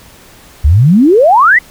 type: exponential sweep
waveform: sine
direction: up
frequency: 65.41 to 2071 Hz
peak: -3 dBFS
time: 0.64-1.59 s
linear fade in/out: 10 ms
effects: pink hiss -39 dBFS RMS until 1.7 s